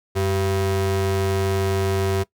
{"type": "ring-modulated tone", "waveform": "square", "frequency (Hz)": 146.83, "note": "D3", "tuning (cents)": 0, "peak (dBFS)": -17, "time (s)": [0.15, 2.24], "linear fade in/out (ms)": 20, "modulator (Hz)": 240, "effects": ["noise-tail reverb RT60 0.1 s tail -19 dB re dry"]}